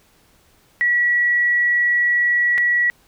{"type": "tone with dropouts", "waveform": "sine", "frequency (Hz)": 1933, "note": "B6", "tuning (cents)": -38, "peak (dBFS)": -14, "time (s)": [0.81, 2.9], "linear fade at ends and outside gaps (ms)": 0, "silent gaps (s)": [2.578, 2.581], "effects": ["pink hiss -56 dBFS RMS until 3.07 s"]}